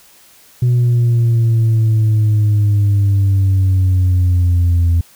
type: exponential sweep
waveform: sine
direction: down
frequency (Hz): 123.47 to 84.2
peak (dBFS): -7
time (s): 0.62-5.01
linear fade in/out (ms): 5
effects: tanh soft clip ceiling -8 dBFS + white hiss -46 dBFS RMS until 5.15 s